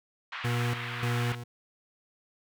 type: band-pass noise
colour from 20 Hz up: pink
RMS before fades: -38 dBFS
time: 0.32-1.35 s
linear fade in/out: 2 ms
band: 1100 to 3100 Hz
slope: 24 dB/octave
type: tone with tremolo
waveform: 40% pulse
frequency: 120 Hz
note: B2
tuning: 49 cents flat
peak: -26 dBFS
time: 0.44-1.44 s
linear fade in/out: 10 ms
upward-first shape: square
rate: 1.7 Hz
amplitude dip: 70%
effects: none